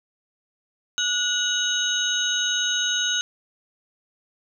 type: tone cluster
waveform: sine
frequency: 1456 / 2950 / 3792 / 6390 Hz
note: F#6 / F#7 / A#7 / G8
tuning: -28 / -6 / +29 / +32 cents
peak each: -27 / -26 / -26 / -27 dBFS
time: 0.98-3.21 s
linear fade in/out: 0 ms
effects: none